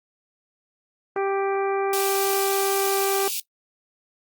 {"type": "harmonic tone", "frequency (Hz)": 392.5, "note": "G4", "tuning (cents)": 2, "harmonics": [1, 2, 3, 4, 5, 6], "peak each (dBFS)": [-23, -27, -31, -37, -41, -38], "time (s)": [1.16, 3.28], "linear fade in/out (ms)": 2}
{"type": "high-pass noise", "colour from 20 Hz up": "white", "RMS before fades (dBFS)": -28, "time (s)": [1.93, 3.4], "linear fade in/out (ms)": 2, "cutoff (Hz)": 2400, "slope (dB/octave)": 96}
{"effects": ["noise-tail reverb RT60 0.1 s tail -20 dB re dry", "Opus 24 kbps"]}